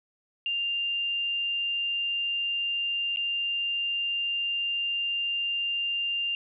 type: tone with dropouts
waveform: sine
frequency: 2794 Hz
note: F7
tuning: in tune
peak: -26 dBFS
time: 0.46-6.35 s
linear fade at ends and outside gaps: 1 ms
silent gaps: 3.161-3.171 s
effects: none